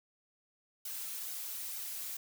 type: noise with flanger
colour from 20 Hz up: blue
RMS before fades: -41 dBFS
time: 0.85-2.17 s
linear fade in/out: 5 ms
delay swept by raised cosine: 1.3 to 4.6 ms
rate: 2.2 Hz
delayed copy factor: +0.65
effects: none